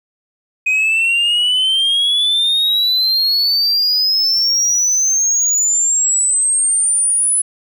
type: exponential sweep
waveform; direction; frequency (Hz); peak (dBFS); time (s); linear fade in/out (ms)
sine; up; 2500 to 10140; -9; 0.66-7.42; 10
effects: tanh soft clip ceiling -11 dBFS + 8-bit